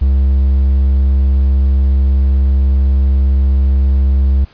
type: tone with hard clipping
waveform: triangle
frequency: 67.4 Hz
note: C#2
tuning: 48 cents flat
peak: -9 dBFS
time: 0.01-4.45 s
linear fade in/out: 10 ms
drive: 6 dB
effects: pink hiss -46 dBFS RMS until 4.53 s + resampled to 11025 Hz